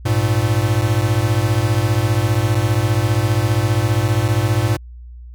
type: beating tone pair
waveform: square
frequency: 102.4 / 117.4 Hz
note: G#2 / A#2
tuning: -24 / +13 cents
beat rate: 15 Hz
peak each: -18 dBFS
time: 0.05-4.77 s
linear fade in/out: 10 ms
effects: added 60 Hz sine -33 dBFS peak until 5.34 s